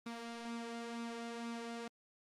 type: tone with flanger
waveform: sawtooth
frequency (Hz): 233.1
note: A#3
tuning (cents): 0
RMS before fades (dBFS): -44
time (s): 0.06-1.88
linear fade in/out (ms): 5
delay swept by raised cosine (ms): 0.79 to 2.89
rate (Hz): 2.1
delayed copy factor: +0.5
effects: low-pass 8000 Hz 12 dB/octave + Opus 32 kbps